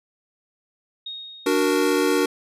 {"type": "tone with exponential decay", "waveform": "sine", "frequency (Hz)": 3729, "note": "A#7", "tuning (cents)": 0, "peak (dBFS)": -29, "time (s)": [1.06, 2.26], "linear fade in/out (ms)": 5, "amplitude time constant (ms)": 260}
{"type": "chord", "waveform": "square", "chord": "D augmented", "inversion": "none", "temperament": "equal", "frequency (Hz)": [293.7, 370, 466.2], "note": ["D4", "F#4", "A#4"], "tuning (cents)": [0, 0, 0], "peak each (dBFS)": -23, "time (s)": [1.46, 2.26], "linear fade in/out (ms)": 5}
{"effects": ["resampled to 32000 Hz"]}